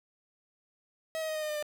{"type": "tone with pitch steps", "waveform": "45% pulse", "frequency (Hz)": [640, 632.6, 625.4, 618.2, 611.1, 604.1, 597.1], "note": ["D#5", "D#5", "D#5", "D#5", "D#5", "D5", "D5"], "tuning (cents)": [49, 29, 9, -11, -31, 49, 29], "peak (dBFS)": -32, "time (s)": [1.15, 1.626], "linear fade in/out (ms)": 0, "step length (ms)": 68, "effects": []}